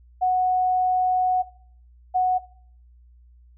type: tone pair in turn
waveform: sine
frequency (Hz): 737 / 737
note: F#5 / F#5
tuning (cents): -7 / -7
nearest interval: unison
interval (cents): 0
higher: neither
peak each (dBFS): -17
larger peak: neither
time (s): 0.21-1.43 / 2.14-2.39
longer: first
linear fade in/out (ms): 20
effects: noise-tail reverb RT60 0.6 s tail -20 dB re dry + added 60 Hz sine -49 dBFS peak until 3.57 s